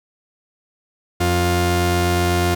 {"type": "tone pair together", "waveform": "sawtooth", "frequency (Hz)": [88.12, 352.5], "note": ["F2", "F4"], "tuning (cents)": [16, 16], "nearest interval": "2 octaves", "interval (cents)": 2400, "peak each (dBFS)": -14, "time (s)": [1.2, 2.55], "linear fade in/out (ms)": 10, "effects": []}